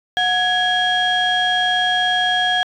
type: tone cluster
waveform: sine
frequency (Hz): 731 / 1669 / 3263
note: F#5 / G#6 / G#7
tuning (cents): -21 / +8 / -31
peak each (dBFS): -18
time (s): 0.17-2.63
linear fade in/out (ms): 0
effects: tanh soft clip ceiling -10 dBFS